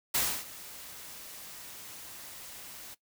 white noise with ADSR envelope, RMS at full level -27 dBFS, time 0.14-2.95 s, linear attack 9 ms, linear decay 290 ms, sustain -19 dB, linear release 18 ms, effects noise-tail reverb RT60 0.1 s tail -18 dB re dry

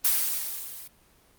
blue noise with level ramp, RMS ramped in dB -21 to -43 dBFS, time 0.04-0.88 s, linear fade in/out 10 ms, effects pink hiss -60 dBFS RMS until 1.38 s + Opus 24 kbps

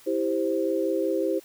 sine chord, C major, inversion first, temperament just, 327 / 392.4 / 523.3 Hz, E4 / G4 / C5, -14 / +2 / 0 cents, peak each -27 dBFS, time 0.06-1.4 s, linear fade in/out 20 ms, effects white hiss -53 dBFS RMS until 1.44 s

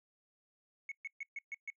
sine tone bursts, 2201 Hz, C#7, 13 cents flat, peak -37 dBFS, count 6, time 0.89-1.702 s, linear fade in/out 2 ms, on 27 ms, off 130 ms, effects noise-tail reverb RT60 0.1 s tail -26 dB re dry + tanh soft clip ceiling -36 dBFS

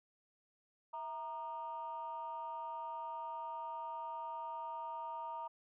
sine tone with amplitude modulation, 935 Hz, A#5, 5 cents sharp, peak -36 dBFS, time 0.93-5.48 s, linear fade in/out 10 ms, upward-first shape sine, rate 280 Hz, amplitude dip 85%, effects tanh soft clip ceiling -33 dBFS

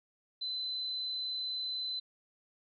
sine tone, 4034 Hz, B7, 36 cents sharp, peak -34 dBFS, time 0.41-2 s, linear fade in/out 10 ms, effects none

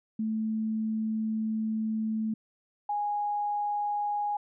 sine tone pair in turn, 219.3 / 826.5 Hz, A3 / G#5, -6 / -9 cents, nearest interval octave + major seventh, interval 2297 cents, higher second, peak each -27 dBFS, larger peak neither, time 0.19-2.34 / 2.89-4.37 s, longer first, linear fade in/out 5 ms, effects none

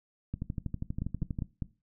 two click trains, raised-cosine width 5 ms, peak -21 / -20 dBFS, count 14 / 4, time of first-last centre 0.34-1.388 / 1.02-1.622 s, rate 12.4 / 4.98 Hz, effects noise-tail reverb RT60 0.3 s tail -18 dB re dry

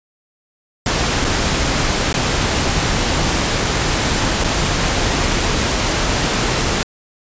pink noise with dropouts, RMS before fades -17 dBFS, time 0.86-6.83 s, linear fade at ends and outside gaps 1 ms, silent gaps 1.244-1.248 / 2.128-2.141 / 4.439-4.444 s, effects resampled to 16000 Hz

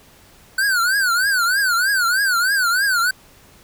square tone with vibrato, 1500 Hz, F#6, 23 cents sharp, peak -16 dBFS, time 0.58-3.11 s, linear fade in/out 5 ms, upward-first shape triangle, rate 3.2 Hz, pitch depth 190 cents each way, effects pink hiss -49 dBFS RMS until 3.63 s

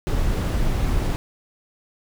brown noise, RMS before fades -21 dBFS, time 0.07-1.16 s, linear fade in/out 0 ms, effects none

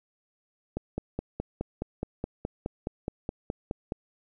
click train, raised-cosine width 2 ms, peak -17 dBFS, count 16, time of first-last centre 0.77-3.921 s, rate 4.76 Hz, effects none

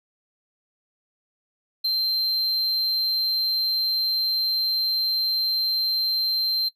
triangle tone, 4135 Hz, C8, 21 cents flat, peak -19 dBFS, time 1.84-6.69 s, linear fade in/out 10 ms, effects noise-tail reverb RT60 0.1 s tail -17 dB re dry

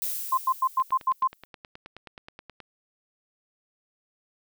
violet noise with exponential decay, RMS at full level -28 dBFS, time 0.02-1.45 s, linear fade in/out 0 ms, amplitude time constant 310 ms
sine tone bursts, 1046.5 Hz, C6, in tune, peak -19 dBFS, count 7, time 0.32-1.275 s, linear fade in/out 5 ms, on 55 ms, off 95 ms
click train, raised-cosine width 0.3 ms, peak -26 dBFS, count 18, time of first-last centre 0.8-2.603 s, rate 9.43 Hz
effects none

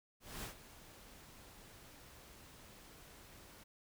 pink noise with ADSR envelope, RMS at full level -44 dBFS, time 0.2-3.64 s, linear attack 230 ms, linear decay 110 ms, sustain -14 dB, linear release 12 ms, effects none

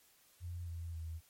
sine tone with pitch steps, 87 / 84.04 / 81.17 Hz, F2 / E2 / E2, -6 / +34 / -26 cents, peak -40 dBFS, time 0.4-1.21 s, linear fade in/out 50 ms, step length 270 ms, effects white hiss -67 dBFS RMS until 1.29 s + MP3 64 kbps

